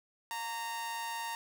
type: tone with amplitude modulation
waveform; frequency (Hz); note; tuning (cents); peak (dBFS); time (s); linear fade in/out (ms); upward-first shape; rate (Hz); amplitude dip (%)
sawtooth; 924; A#5; -16; -30; 0.31-1.35; 0; sine; 217; 50
effects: none